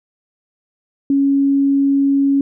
sine tone, 277.2 Hz, C#4, in tune, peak -11 dBFS, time 1.1-2.41 s, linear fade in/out 2 ms, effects none

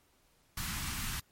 pink band-stop noise, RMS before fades -37 dBFS, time 0.57-1.2 s, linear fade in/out 5 ms, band 250 to 1000 Hz, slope 24 dB/octave, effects pink hiss -69 dBFS RMS until 1.31 s + MP3 64 kbps

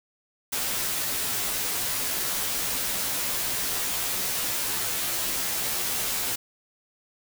white noise with comb filter, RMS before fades -28 dBFS, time 0.52-6.36 s, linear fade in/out 10 ms, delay 13 ms, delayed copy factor -0.95, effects none

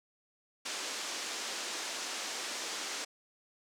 white band-pass noise, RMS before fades -39 dBFS, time 0.65-3.05 s, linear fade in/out 10 ms, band 260 to 7200 Hz, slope 24 dB/octave, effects none

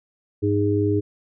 harmonic tone, 102.5 Hz, G#2, 22 cents flat, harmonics 1 / 3 / 4, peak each -22 / -22 / -22 dBFS, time 0.42-1.01 s, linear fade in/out 20 ms, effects none

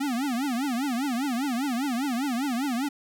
square tone with vibrato, 259.7 Hz, C4, 13 cents flat, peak -26 dBFS, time 0-2.89 s, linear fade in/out 10 ms, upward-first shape triangle, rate 5 Hz, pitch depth 250 cents each way, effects none

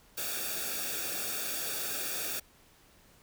white noise with comb filter, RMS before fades -35 dBFS, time 0.17-2.4 s, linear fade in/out 10 ms, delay 0.98 ms, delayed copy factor -0.75, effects pink hiss -61 dBFS RMS until 3.22 s

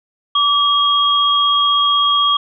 sine tone pair together, 1156 / 3270 Hz, D6 / G#7, -28 / -28 cents, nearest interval octave + tritone, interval 1800 cents, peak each -14 dBFS, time 0.35-2.37 s, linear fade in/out 5 ms, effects none

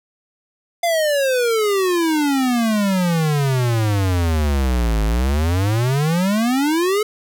square exponential two-way sweep, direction down then up, 698.5 to 51.91 to 435.1 Hz, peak -16 dBFS, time 0.83-7.03 s, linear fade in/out 5 ms, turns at 5.03 s, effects none

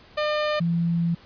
sawtooth / sine tone pair in turn, 603 / 169.21 Hz, D5 / E3, +46 / +46 cents, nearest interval octave + minor seventh, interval 2200 cents, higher first, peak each -18 / -20 dBFS, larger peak first, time 0.17-0.6 / 0.6-1.15 s, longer second, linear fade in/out 10 ms, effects pink hiss -51 dBFS RMS until 1.25 s + resampled to 11025 Hz

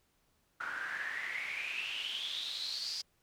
pink noise with band-pass filter sweep, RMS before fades -39 dBFS, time 0.6-3.02 s, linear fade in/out 10 ms, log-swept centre 1400 to 5000 Hz, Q 9.7, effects pink hiss -74 dBFS RMS until 3.22 s

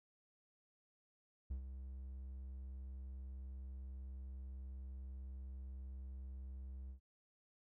triangle tone with ADSR envelope, 65.41 Hz, C2, in tune, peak -36 dBFS, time 1.5-7 s, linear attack 11 ms, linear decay 97 ms, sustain -8 dB, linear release 98 ms, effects none

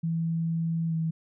sine tone with pitch glide, 164.81 to 161.89 Hz, E3 to E3, 0 to -31 cents, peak -25 dBFS, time 0.03-1.11 s, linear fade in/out 10 ms, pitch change -31 cents, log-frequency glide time 0.88-0.94 s, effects none

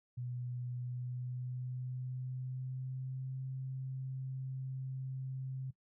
sine tone with pitch glide, 123.47 to 131.57 Hz, B2 to C3, 0 to +10 cents, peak -38 dBFS, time 0.17-5.71 s, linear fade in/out 10 ms, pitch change +110 cents, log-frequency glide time 0.75-3.43 s, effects noise-tail reverb RT60 0.1 s tail -18 dB re dry

